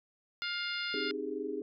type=harmonic tone; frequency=705 Hz; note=F5; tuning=16 cents sharp; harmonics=2 / 3 / 4 / 5 / 6 / 7; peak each=-38 / -40 / -41 / -42 / -43 / -43 dBFS; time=0.42-1.11 s; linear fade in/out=0 ms
type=chord; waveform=sine; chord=Ab major seventh; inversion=first; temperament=equal with one note detuned; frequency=265.7 / 311.1 / 392 / 415.3 Hz; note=C4 / Eb4 / G4 / Ab4; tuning=+27 / 0 / 0 / 0 cents; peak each=-42 / -40 / -41 / -37 dBFS; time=0.94-1.62 s; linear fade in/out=2 ms
effects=none